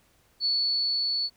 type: tone with level ramp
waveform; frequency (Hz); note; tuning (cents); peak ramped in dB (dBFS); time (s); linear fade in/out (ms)
sine; 4435; C#8; 0; -22 to -25; 0.4-1.3; 50
effects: pink hiss -64 dBFS RMS until 1.36 s